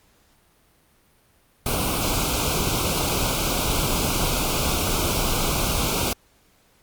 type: band-stop noise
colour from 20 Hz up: pink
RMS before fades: -23 dBFS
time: 1.66-6.13 s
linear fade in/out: 2 ms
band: 1500 to 2200 Hz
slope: 96 dB/octave
effects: pink hiss -60 dBFS RMS until 6.82 s + Opus 48 kbps